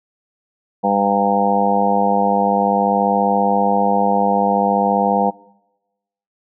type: harmonic tone with a mistuned harmonic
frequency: 100.5 Hz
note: G2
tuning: 44 cents sharp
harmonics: 2 / 3 / 4 / 5 / 6 / 7 / 8 / 9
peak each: -20 / -29 / -30 / -20 / -30 / -20 / -19 / -22 dBFS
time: 0.83-5.31 s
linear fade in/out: 20 ms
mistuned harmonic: 9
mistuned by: +27 cents
effects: noise-tail reverb RT60 1.0 s tail -23 dB re dry